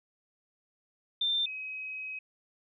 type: tone pair in turn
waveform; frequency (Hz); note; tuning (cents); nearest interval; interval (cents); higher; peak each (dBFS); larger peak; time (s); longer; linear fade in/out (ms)
sine; 3581 / 2538; A7 / D#7; +30 / +34; tritone; 596; first; -26 / -36; first; 1.21-1.46 / 1.46-2.19; second; 5
effects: none